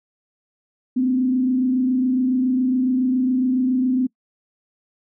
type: tone with frequency modulation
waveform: sine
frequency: 255.6 Hz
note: C4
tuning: 40 cents flat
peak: -16 dBFS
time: 0.96-4.07 s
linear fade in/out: 10 ms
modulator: 27.2 Hz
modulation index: 0.45
effects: noise-tail reverb RT60 0.1 s tail -24 dB re dry